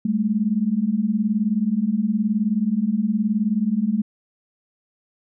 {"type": "beating tone pair", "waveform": "sine", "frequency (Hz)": [200, 219], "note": ["G3", "A3"], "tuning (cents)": [35, -8], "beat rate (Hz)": 19, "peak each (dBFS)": [-22, -20], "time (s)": [0.05, 4.02], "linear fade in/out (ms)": 5, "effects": []}